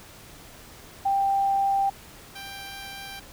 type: tone pair in turn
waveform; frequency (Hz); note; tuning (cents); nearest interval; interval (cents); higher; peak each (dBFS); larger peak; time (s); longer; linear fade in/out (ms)
sine / 10% pulse; 788 / 788; G5 / G5; +9 / +9; unison; 0; neither; -20 / -29; first; 1.05-1.9 / 2.35-3.2; neither; 10
effects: pink hiss -47 dBFS RMS until 3.32 s